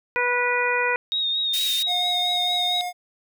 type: harmonic tone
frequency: 489.6 Hz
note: B4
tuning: 15 cents flat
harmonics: 1 / 2 / 3 / 4 / 5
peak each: -26 / -26 / -26 / -26 / -26 dBFS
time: 0.16-0.96 s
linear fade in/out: 0 ms
type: tone with vibrato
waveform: sine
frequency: 3729 Hz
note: A#7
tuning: in tune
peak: -21 dBFS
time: 1.12-2.81 s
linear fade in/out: 0 ms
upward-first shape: sine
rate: 4.4 Hz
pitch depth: 36 cents each way
type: high-pass noise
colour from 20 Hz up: pink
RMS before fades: -30 dBFS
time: 1.53-1.83 s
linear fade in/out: 10 ms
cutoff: 2600 Hz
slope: 24 dB/octave
type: tone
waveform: square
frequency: 716 Hz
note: F5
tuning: 43 cents sharp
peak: -27 dBFS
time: 1.86-2.93 s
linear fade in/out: 50 ms
effects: none